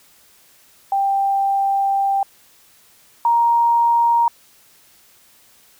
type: tone pair in turn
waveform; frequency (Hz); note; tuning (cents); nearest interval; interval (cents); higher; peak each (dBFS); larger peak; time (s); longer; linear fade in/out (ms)
sine; 788 / 937.1; G5 / A#5; +9 / +9; minor third; 300; second; -15 / -12; second; 0.92-2.23 / 3.25-4.28; first; 2
effects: white hiss -52 dBFS RMS until 5.79 s